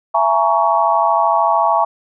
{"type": "chord", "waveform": "sine", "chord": "A# half-diminished seventh", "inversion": "second", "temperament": "just", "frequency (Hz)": [671.3, 839.1, 932.3, 1118.8], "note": ["E5", "G#5", "A#5", "C#6"], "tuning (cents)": [31, 18, 0, 16], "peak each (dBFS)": -17, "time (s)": [0.14, 1.85], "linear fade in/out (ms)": 10, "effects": []}